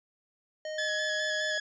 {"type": "tone", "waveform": "square", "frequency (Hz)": 619, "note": "D#5", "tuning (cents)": -9, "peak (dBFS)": -35, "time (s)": [0.65, 1.58], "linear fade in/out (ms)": 2}
{"type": "tone with vibrato", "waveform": "sawtooth", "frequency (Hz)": 1699, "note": "G#6", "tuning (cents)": 39, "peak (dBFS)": -26, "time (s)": [0.78, 1.6], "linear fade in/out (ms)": 5, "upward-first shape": "square", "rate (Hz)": 4.8, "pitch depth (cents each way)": 20}
{"effects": ["resampled to 16000 Hz"]}